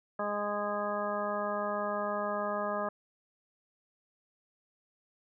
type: harmonic tone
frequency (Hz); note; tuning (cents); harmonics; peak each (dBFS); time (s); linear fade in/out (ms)
206.3; G#3; -11; 1 / 2 / 3 / 4 / 5 / 6 / 8; -40 / -41 / -34 / -41 / -39 / -37 / -43; 0.19-2.89; 5
effects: none